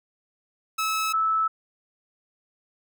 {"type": "tone pair in turn", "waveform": ["sawtooth", "sine"], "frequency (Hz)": [1298, 1308.5], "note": ["E6", "E6"], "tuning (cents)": [-27, -13], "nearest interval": "unison", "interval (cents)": 14, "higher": "second", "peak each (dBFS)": -20, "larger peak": "neither", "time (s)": [[0.78, 1.13], [1.13, 1.48]], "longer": "neither", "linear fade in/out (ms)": 10, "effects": []}